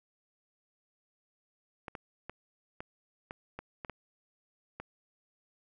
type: clicks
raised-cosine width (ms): 0.5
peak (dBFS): -25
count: 9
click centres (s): 1.882 / 1.952 / 2.296 / 2.805 / 3.309 / 3.59 / 3.848 / 3.897 / 4.8
effects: none